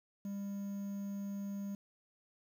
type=tone with quantisation; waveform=triangle; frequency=200 Hz; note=G3; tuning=35 cents sharp; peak=-36 dBFS; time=0.25-1.75 s; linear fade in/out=2 ms; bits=10; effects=none